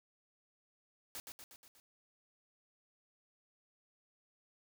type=noise with echo; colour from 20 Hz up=white; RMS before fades=-45 dBFS; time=1.15-1.2 s; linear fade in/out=0 ms; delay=120 ms; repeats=5; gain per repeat=-4 dB; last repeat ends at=1.8 s; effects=none